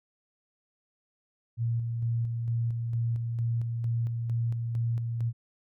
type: tone with tremolo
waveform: sine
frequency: 116.54 Hz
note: A#2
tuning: in tune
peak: -25 dBFS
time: 1.57-5.33 s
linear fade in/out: 50 ms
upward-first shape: square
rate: 2.2 Hz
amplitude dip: 35%
effects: none